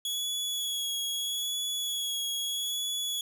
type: tone with vibrato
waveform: sawtooth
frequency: 3362 Hz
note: G#7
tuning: 20 cents sharp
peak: -27 dBFS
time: 0.05-3.21 s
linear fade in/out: 2 ms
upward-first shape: sine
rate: 0.78 Hz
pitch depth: 21 cents each way
effects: none